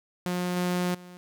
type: tone with level steps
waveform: sawtooth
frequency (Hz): 178.9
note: F3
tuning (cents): +42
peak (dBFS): -23 / -21 / -40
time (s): 0.26-1.17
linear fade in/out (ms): 0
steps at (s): 0.56 / 0.94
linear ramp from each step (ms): 10
effects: none